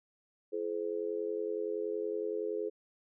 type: tone with amplitude modulation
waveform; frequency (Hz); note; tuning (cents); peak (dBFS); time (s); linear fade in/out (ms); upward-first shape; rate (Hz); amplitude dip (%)
sine; 427.6; A4; -49; -28; 0.52-2.7; 20; sine; 90.7; 100
effects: none